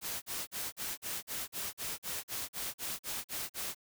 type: noise bursts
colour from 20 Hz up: white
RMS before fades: -38 dBFS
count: 15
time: 0.01-3.748 s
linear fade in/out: 50 ms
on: 210 ms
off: 42 ms
effects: none